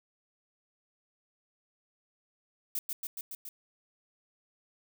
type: noise with echo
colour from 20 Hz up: violet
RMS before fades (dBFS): -33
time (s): 2.75-2.79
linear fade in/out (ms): 2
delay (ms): 140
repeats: 5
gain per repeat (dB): -2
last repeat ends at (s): 3.49
effects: none